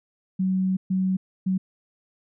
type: tone bursts at uneven times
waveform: sine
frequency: 187.8 Hz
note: F#3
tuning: 26 cents sharp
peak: -20 dBFS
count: 3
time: 0.39-0.77 / 0.9-1.17 / 1.46-1.58 s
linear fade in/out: 10 ms
effects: none